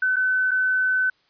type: tone with dropouts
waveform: sine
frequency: 1514 Hz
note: F#6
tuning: 39 cents sharp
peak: -18 dBFS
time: 0.02-1.1 s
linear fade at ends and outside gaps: 5 ms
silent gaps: 0.16-0.165 / 0.51-0.514 s
effects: white hiss -63 dBFS RMS until 1.29 s + resampled to 11025 Hz

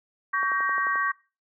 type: chord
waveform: sine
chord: G diminished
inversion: second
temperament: just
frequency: 1128.9 / 1568 / 1881.6 Hz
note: Db6 / G6 / Bb6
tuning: +31 / 0 / +16 cents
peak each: -25 / -28 / -29 dBFS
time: 0.33-1.12 s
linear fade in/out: 10 ms
type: click train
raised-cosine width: 1 ms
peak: -22 dBFS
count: 7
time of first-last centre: 0.43-0.956 s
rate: 11.4 Hz
effects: noise-tail reverb RT60 0.3 s tail -19 dB re dry + high-pass 400 Hz 12 dB/octave

